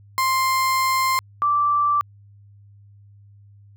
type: tone pair in turn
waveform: 35% pulse / sine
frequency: 1050 / 1169 Hz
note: C6 / D6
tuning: +6 / -8 cents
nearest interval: major second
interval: 186 cents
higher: second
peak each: -16 dBFS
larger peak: neither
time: 0.18-1.19 / 1.42-2.01 s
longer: first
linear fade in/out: 0 ms
effects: added 101 Hz sine -46 dBFS peak until 3.76 s